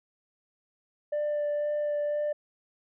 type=tone with vibrato; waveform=sine; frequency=591 Hz; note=D5; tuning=11 cents sharp; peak=-24 dBFS; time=1.12-2.33 s; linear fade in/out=10 ms; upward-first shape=sine; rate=2 Hz; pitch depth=10 cents each way; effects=tanh soft clip ceiling -25 dBFS